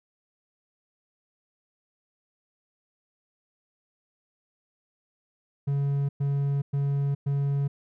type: tone bursts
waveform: triangle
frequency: 140.5 Hz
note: C#3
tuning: 24 cents sharp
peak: -21 dBFS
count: 4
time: 5.67-7.68 s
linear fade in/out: 10 ms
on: 420 ms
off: 110 ms
effects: none